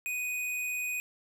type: tone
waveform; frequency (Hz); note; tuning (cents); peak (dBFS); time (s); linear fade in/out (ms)
square; 2489; D#7; 0; -32; 0.06-1; 0
effects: none